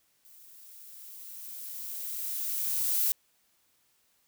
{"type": "noise with level ramp", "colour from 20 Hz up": "violet", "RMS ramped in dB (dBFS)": [-55, -26], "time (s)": [0.25, 3.12], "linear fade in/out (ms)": 0, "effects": ["white hiss -70 dBFS RMS until 4.27 s"]}